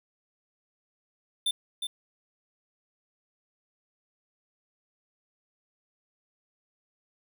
square tone with echo, 3560 Hz, A7, 20 cents sharp, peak -25 dBFS, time 1.46-1.51 s, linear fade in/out 5 ms, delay 360 ms, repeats 1, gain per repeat -6 dB, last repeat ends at 1.87 s, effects none

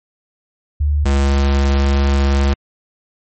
sine / square tone pair in turn, 73.42 / 69.3 Hz, D2 / C#2, 0 / 0 cents, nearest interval minor second, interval 100 cents, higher first, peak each -12 dBFS, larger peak neither, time 0.8-1.05 / 1.05-2.54 s, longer second, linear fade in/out 10 ms, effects MP3 32 kbps

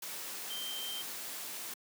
sine tone in noise, 3136 Hz, G7, in tune, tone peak -39 dBFS, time 0.5-1.02 s, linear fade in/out 5 ms, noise white, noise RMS -42 dBFS, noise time 0.02-1.74 s, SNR 0 dB, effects high-pass 200 Hz 12 dB/octave

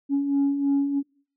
sine beating tone pair, 277.2 / 280.3 Hz, C#4 / C#4, 0 / +19 cents, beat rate 3.1 Hz, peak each -27 / -19 dBFS, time 0.09-1.03 s, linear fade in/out 50 ms, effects noise-tail reverb RT60 0.5 s tail -24 dB re dry + tanh soft clip ceiling -16 dBFS

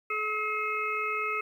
harmonic tone, 427.6 Hz, A4, 49 cents flat, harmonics 1 / 3 / 5 / 6, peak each -37 / -31 / -34 / -34 dBFS, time 0.1-1.41 s, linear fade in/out 5 ms, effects 10-bit

